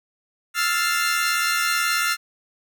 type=chord; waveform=sawtooth; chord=F major seventh; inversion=third; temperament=equal; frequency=1318.5 / 1396.9 / 1760 / 2093 Hz; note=E6 / F6 / A6 / C7; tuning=0 / 0 / 0 / 0 cents; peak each=-23 / -19 / -24 / -24 dBFS; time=0.54-2.17 s; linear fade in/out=50 ms; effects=none